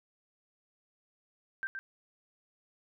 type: tone with echo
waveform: sine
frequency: 1568 Hz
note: G6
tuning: in tune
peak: -32 dBFS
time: 1.63-1.67 s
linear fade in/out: 0 ms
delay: 120 ms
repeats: 1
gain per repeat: -5 dB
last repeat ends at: 1.79 s
effects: none

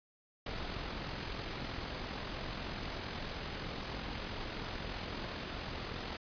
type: noise with amplitude modulation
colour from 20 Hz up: pink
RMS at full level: -39 dBFS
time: 0.46-6.17 s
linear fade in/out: 5 ms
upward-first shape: sine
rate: 43.1 Hz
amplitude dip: 35%
effects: resampled to 11025 Hz

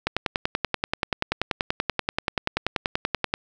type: click train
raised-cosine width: 0.3 ms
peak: -6 dBFS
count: 35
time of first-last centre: 0.07-3.339 s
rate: 10.4 Hz
effects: none

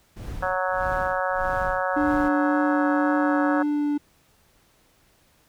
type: noise with tremolo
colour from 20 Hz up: brown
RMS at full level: -32 dBFS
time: 0.16-2.29 s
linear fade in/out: 10 ms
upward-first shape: sine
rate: 1.6 Hz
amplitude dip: 100%
type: harmonic tone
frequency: 185 Hz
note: F#3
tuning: in tune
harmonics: 3 / 4 / 5 / 6 / 7 / 8 / 9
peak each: -27 / -29 / -31 / -32 / -31 / -32 / -32 dBFS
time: 0.42-3.63 s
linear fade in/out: 10 ms
type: tone with vibrato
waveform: triangle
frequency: 293.7 Hz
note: D4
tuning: in tune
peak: -19 dBFS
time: 1.96-3.98 s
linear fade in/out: 10 ms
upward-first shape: triangle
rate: 1.9 Hz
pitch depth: 10 cents each way
effects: pink hiss -61 dBFS RMS until 5.48 s

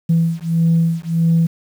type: beating tone pair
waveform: sine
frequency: 164.81 / 166.41 Hz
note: E3 / E3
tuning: 0 / +17 cents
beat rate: 1.6 Hz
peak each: -15 dBFS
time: 0.09-1.47 s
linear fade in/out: 10 ms
effects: tanh soft clip ceiling -7 dBFS + 7-bit

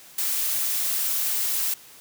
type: noise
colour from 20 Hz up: blue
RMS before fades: -25 dBFS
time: 0.18-1.74 s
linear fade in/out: 5 ms
effects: white hiss -48 dBFS RMS until 2 s + high-pass 80 Hz 12 dB/octave

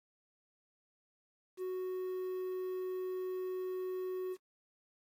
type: tone with quantisation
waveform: triangle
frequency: 370 Hz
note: F#4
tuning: in tune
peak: -34 dBFS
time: 1.57-4.37 s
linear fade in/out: 50 ms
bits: 10
effects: AAC 48 kbps

